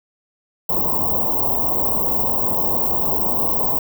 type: band-stop noise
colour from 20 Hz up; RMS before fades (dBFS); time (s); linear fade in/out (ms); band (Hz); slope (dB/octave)
white; -19; 0.69-3.79; 5; 1100 to 16000; 96
effects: none